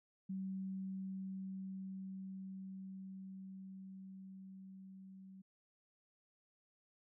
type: tone with level ramp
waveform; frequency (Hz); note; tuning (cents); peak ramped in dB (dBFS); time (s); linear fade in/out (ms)
sine; 190.8; G3; -47; -39 to -53; 0.29-5.42; 10
effects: none